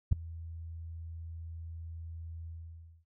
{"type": "tone with ADSR envelope", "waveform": "sine", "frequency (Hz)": 82.41, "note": "E2", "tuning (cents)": 0, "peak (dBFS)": -17, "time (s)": [0.11, 3.05], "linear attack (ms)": 15, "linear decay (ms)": 5, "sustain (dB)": -24, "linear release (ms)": 580, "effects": ["noise-tail reverb RT60 0.1 s tail -19 dB re dry"]}